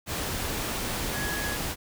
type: tone in noise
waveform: sine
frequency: 1675 Hz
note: G#6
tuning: 14 cents sharp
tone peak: -33 dBFS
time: 1.12-1.58 s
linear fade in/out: 50 ms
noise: pink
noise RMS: -31 dBFS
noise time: 0.06-1.76 s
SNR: -5 dB
effects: none